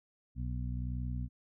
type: harmonic tone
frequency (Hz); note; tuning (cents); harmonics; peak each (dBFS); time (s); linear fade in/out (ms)
61.5; B1; -7; 1 / 2 / 3 / 4; -36 / -38 / -46 / -45; 0.35-1.29; 50
effects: none